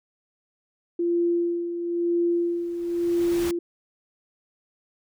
sine tone with tremolo, 344.1 Hz, F4, 26 cents flat, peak -19 dBFS, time 0.99-3.59 s, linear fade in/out 5 ms, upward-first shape sine, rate 1 Hz, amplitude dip 60%
pink noise with exponential growth, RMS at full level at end -32 dBFS, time 2.31-3.51 s, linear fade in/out 2 ms, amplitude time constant 260 ms
effects none

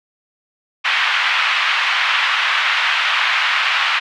white band-pass noise, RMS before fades -17 dBFS, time 0.84-4 s, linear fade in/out 20 ms, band 1000 to 3000 Hz, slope 24 dB/octave, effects none

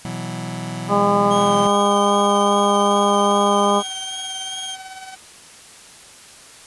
sawtooth chord, B suspended fourth, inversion none, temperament just, 123.47 / 164.63 / 185.21 Hz, B2 / E3 / F#3, 0 / -2 / +2 cents, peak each -26 dBFS, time 0.05-1.67 s, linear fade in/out 0 ms
harmonic tone, 202.7 Hz, G#3, 42 cents flat, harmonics 1 / 2 / 3 / 4 / 5 / 6, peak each -21 / -21 / -21 / -21 / -21 / -21 dBFS, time 0.88-3.83 s, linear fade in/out 50 ms
sawtooth tone with vibrato, 3200 Hz, G7, 35 cents sharp, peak -24 dBFS, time 1.3-4.76 s, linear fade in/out 20 ms, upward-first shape sine, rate 2.5 Hz, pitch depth 25 cents each way
sawtooth tone with tremolo, 759 Hz, F#5, 44 cents sharp, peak -28 dBFS, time 1.35-5.16 s, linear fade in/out 20 ms, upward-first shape triangle, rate 18 Hz, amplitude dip 60%
effects white hiss -43 dBFS RMS until 6.66 s + resampled to 24000 Hz

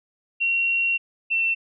sine tone pair in turn, 2739 / 2695 Hz, F7 / E7, -34 / +38 cents, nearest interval unison, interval 28 cents, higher first, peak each -19 dBFS, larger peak neither, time 0.4-0.98 / 1.3-1.55 s, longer first, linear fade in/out 20 ms, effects none

